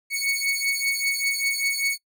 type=beating tone pair; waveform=sawtooth; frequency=2217 / 2222.1 Hz; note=C#7 / C#7; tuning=0 / +4 cents; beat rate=5.1 Hz; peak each=-22 dBFS; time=0.1-1.98 s; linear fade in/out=50 ms; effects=noise-tail reverb RT60 0.1 s tail -24 dB re dry